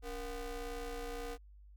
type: ring-modulated tone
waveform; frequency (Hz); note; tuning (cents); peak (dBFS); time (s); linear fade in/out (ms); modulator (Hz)
35% pulse; 251; B3; +28; -35; 0.02-1.38; 50; 220
effects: added 50 Hz sine -54 dBFS peak until 1.76 s